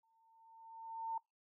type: tone with exponential growth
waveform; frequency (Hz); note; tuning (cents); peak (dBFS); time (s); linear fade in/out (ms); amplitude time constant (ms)
sine; 904; A5; +47; -35; 0.03-1.18; 5; 250
effects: noise-tail reverb RT60 0.2 s tail -24 dB re dry